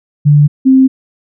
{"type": "tone pair in turn", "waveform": "sine", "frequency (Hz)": [146.83, 263.2], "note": ["D3", "C4"], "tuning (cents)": [0, 10], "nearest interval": "minor seventh", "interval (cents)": 1010, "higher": "second", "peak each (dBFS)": -3, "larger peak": "neither", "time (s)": [[0.25, 0.48], [0.65, 0.88]], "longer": "neither", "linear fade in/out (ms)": 20, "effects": []}